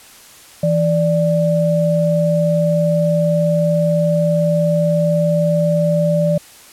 sine tone pair together, 164.81 / 588.2 Hz, E3 / D5, 0 / +3 cents, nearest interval octave + minor seventh, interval 2203 cents, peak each -15 dBFS, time 0.63-6.38 s, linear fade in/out 5 ms, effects white hiss -42 dBFS RMS until 6.72 s + low-pass 12000 Hz 12 dB/octave

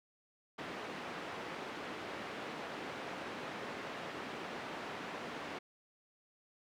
pink band-pass noise, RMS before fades -44 dBFS, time 0.58-5.59 s, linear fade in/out 10 ms, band 260 to 2600 Hz, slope 12 dB/octave, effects none

